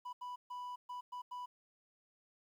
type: tone bursts at uneven times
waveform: triangle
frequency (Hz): 987.8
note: B5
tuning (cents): 0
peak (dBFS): -40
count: 6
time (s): 0.05-0.13 / 0.21-0.36 / 0.5-0.76 / 0.89-1.01 / 1.12-1.22 / 1.31-1.46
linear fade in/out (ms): 10
effects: 12-bit